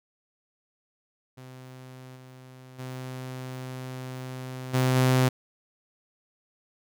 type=tone with level steps; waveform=sawtooth; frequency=128.8 Hz; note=C3; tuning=27 cents flat; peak=-39 / -42 / -31 / -17 / -15 dBFS; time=1.37-5.29 s; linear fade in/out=10 ms; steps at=2.15 / 2.78 / 4.73 / 4.95 s; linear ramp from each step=20 ms; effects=none